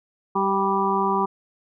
harmonic tone with a mistuned harmonic, 196 Hz, G3, in tune, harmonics 1 / 2 / 4 / 5 / 6, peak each -27 / -25 / -27 / -23 / -26 dBFS, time 0.35-1.26 s, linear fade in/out 10 ms, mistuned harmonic 2, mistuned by -15 cents, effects none

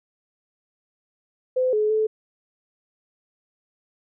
sine tone with pitch steps, 511 / 426.1 / 434.5 Hz, C5 / G#4 / A4, -41 / +44 / -22 cents, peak -18 dBFS, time 1.56-2.07 s, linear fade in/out 10 ms, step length 170 ms, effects none

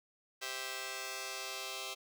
5% pulse chord, C major, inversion second, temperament just, 392.4 / 523.3 / 654.1 Hz, G4 / C5 / E5, +2 / 0 / -14 cents, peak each -33 dBFS, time 0.41-1.95 s, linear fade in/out 20 ms, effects none

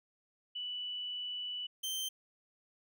sine / sawtooth tone pair in turn, 2966 / 3121 Hz, F#7 / G7, +4 / -8 cents, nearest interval minor second, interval 88 cents, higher second, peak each -37 / -32 dBFS, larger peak second, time 0.55-1.67 / 1.83-2.09 s, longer first, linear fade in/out 10 ms, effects none

